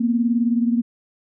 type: beating tone pair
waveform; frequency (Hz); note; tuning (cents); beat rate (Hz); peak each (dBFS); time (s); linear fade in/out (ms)
sine; 233.1 / 252.1; A#3 / B3; 0 / +36; 19; -17 / -23; 0-0.82; 10
effects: none